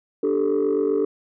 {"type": "chord", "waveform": "sine", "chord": "D suspended fourth", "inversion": "none", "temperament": "equal", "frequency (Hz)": [293.7, 392, 440], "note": ["D4", "G4", "A4"], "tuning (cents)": [0, 0, 0], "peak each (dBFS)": [-23, -21, -20], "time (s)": [0.23, 1.05], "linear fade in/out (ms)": 5, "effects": ["tanh soft clip ceiling -14 dBFS"]}